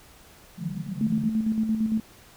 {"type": "band-pass noise", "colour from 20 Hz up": "white", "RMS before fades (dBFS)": -32, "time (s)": [0.57, 1.3], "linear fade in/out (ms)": 20, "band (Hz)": [140, 210], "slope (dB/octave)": 96}
{"type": "tone with tremolo", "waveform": "sine", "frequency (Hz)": 220, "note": "A3", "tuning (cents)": 0, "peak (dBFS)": -20, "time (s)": [1.01, 2], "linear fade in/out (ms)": 2, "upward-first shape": "square", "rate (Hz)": 8.8, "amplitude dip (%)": 50}
{"effects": ["pink hiss -52 dBFS RMS until 2.36 s"]}